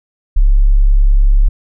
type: tone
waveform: sine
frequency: 34.65 Hz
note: C#1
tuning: in tune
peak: -5 dBFS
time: 0.36-1.49 s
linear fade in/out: 10 ms
effects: none